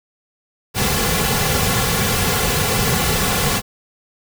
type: noise with comb filter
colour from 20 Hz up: pink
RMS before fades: -18 dBFS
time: 0.74-3.62 s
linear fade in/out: 50 ms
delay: 3.2 ms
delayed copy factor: -0.75
effects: none